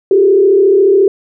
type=tone with frequency modulation; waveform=sine; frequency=392 Hz; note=G4; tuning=in tune; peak=-5 dBFS; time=0.11-1.08 s; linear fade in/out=2 ms; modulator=34.2 Hz; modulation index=0.86; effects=none